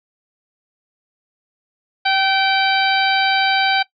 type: harmonic tone with a mistuned harmonic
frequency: 776 Hz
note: G5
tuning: 18 cents flat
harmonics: 1 / 2 / 3 / 4 / 5 / 6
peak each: -17 / -20 / -22 / -23 / -24 / -25 dBFS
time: 2.05-3.83 s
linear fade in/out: 10 ms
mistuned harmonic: 2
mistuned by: -20 cents
effects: noise-tail reverb RT60 0.1 s tail -19 dB re dry